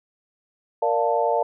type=chord; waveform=sine; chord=Bb major seventh; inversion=none; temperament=equal with one note detuned; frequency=466.2 / 587.3 / 698.5 / 884.1 Hz; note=Bb4 / D5 / F5 / A5; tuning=0 / 0 / 0 / +8 cents; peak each=-24 dBFS; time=0.82-1.43 s; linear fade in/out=5 ms; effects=none